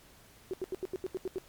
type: tone bursts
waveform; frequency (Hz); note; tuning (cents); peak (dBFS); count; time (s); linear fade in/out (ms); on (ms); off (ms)
sine; 374.1; F#4; +19; -31; 9; 0.51-1.383; 0; 25; 81
effects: pink hiss -58 dBFS RMS until 1.48 s + MP3 96 kbps